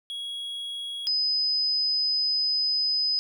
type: tone pair in turn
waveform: triangle / sine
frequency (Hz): 3322 / 5022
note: G#7 / D#8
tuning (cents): 0 / +15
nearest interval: perfect fifth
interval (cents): 715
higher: second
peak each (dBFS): -30 / -22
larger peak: second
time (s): 0.1-1.07 / 1.07-3.19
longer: second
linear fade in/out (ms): 0
effects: none